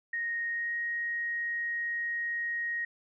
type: tone with pitch glide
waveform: sine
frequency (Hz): 1864.7 to 1877.7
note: A#6 to A#6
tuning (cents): 0 to +12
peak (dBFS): -30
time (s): 0.13-2.85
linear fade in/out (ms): 5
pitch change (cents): +12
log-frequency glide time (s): 0.5-0.74
effects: none